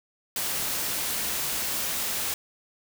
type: noise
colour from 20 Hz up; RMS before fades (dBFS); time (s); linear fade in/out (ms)
white; -29; 0.36-2.34; 2
effects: none